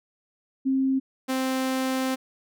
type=tone pair in turn; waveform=sine / sawtooth; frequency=266.2 / 261.5 Hz; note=C4 / C4; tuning=+30 / -1 cents; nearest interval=unison; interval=31 cents; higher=first; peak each=-20 dBFS; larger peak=neither; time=0.65-1 / 1.28-2.16 s; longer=second; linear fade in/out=20 ms; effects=none